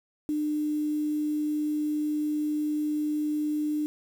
sine tone with quantisation, 300.9 Hz, D4, 42 cents sharp, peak -25 dBFS, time 0.29-3.86 s, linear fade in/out 0 ms, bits 8, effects none

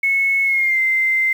sine tone with pitch glide, 2195 to 2080 Hz, C#7 to C7, -18 to -11 cents, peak -14 dBFS, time 0.03-1.33 s, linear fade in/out 5 ms, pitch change -93 cents, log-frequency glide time 0.44-0.79 s, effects 7-bit

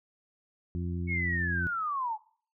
harmonic tone, 87.31 Hz, F2, in tune, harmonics 1 / 2 / 3 / 4, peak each -32 / -35 / -42 / -43 dBFS, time 0.75-1.67 s, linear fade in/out 0 ms
sine linear sweep, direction down, 2217 to 830.6 Hz, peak -29 dBFS, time 1.07-2.18 s, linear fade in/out 50 ms
effects noise-tail reverb RT60 0.5 s tail -21 dB re dry

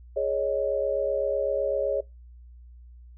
sine chord, Ab suspended fourth, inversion none, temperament equal, 415.3 / 554.4 / 622.3 Hz, Ab4 / Db5 / Eb5, 0 / 0 / 0 cents, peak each -30 / -25 / -30 dBFS, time 0.16-2.01 s, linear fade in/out 10 ms, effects noise-tail reverb RT60 0.2 s tail -22 dB re dry + added 60 Hz sine -45 dBFS peak until 3.17 s

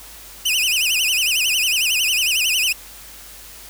sawtooth tone with vibrato, 2740 Hz, F7, 34 cents flat, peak -13 dBFS, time 0.45-2.73 s, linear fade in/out 10 ms, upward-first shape sine, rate 11 Hz, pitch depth 200 cents each way, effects added 50 Hz sine -47 dBFS peak until 3.69 s + white hiss -40 dBFS RMS until 3.69 s

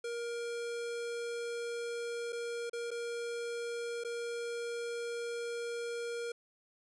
square tone with dropouts, 471 Hz, A#4, 18 cents sharp, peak -37 dBFS, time 0.04-6.32 s, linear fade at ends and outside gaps 5 ms, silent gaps 2.324-2.328 / 2.697-2.731 / 2.907-2.913 / 4.038-4.047 s, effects resampled to 24000 Hz

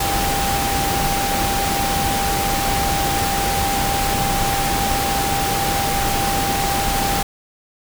sine tone in noise, 793 Hz, G5, 20 cents sharp, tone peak -21 dBFS, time 0-7.23 s, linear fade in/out 5 ms, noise pink, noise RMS -21 dBFS, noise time 0-7.23 s, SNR -3 dB, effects none

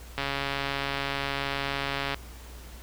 click train, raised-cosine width 0.3 ms, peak -13 dBFS, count 274, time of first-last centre 0.18-2.144 s, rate 139 Hz, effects added 60 Hz sine -43 dBFS peak until 2.82 s + pink hiss -49 dBFS RMS until 2.82 s

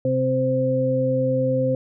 harmonic tone, 130 Hz, C3, 11 cents flat, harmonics 1 / 2 / 4, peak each -24 / -25 / -20 dBFS, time 0.05-1.75 s, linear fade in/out 2 ms, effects none

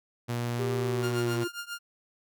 sawtooth tone, 119.5 Hz, A#2, 43 cents sharp, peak -25 dBFS, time 0.28-1.45 s, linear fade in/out 20 ms
triangle tone with pitch glide, 394.6 to 349.5 Hz, G4 to F4, +11 to +1 cents, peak -28 dBFS, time 0.59-1.48 s, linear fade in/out 10 ms, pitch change -210 cents, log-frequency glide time 0.74-1.36 s
sawtooth tone with tremolo, 1406 Hz, F6, 11 cents sharp, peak -29 dBFS, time 1.02-1.79 s, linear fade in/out 20 ms, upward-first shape triangle, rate 7.4 Hz, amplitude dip 95%
effects none

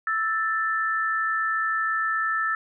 sine tone pair together, 1318.5 / 1766.7 Hz, E6 / A6, 0 / +7 cents, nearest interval perfect fourth, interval 507 cents, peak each -25 dBFS, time 0.07-2.55 s, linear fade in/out 2 ms, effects none

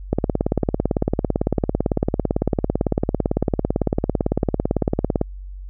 click train, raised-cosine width 2 ms, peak -4 dBFS, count 92, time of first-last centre 0.13-5.214 s, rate 17.9 Hz, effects added 47 Hz sine -31 dBFS peak until 5.69 s

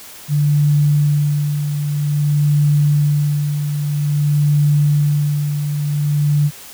sine tone with tremolo, 146.83 Hz, D3, in tune, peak -10 dBFS, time 0.28-6.51 s, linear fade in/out 50 ms, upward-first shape sine, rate 0.51 Hz, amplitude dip 55%, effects white hiss -37 dBFS RMS until 6.73 s

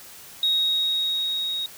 sine tone with level ramp, 3770 Hz, A#7, 19 cents sharp, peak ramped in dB -17 to -25 dBFS, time 0.43-1.66 s, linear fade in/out 2 ms, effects tanh soft clip ceiling -14 dBFS + white hiss -44 dBFS RMS until 1.77 s

